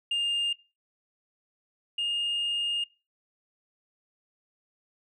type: tone pair in turn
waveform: sine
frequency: 2814 / 2834 Hz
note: F7 / F7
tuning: +12 / +25 cents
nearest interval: unison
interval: 13 cents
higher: second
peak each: -22 / -25 dBFS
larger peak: first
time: 0.11-0.53 / 1.98-2.84 s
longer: second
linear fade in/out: 5 ms
effects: noise-tail reverb RT60 0.3 s tail -23 dB re dry + tanh soft clip ceiling -24 dBFS